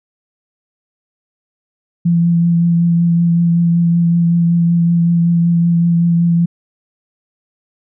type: tone with vibrato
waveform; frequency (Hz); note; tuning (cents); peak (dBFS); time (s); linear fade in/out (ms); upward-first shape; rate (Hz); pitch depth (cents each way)
sine; 170; F3; -46; -9; 2.05-6.46; 10; triangle; 5.3; 18
effects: none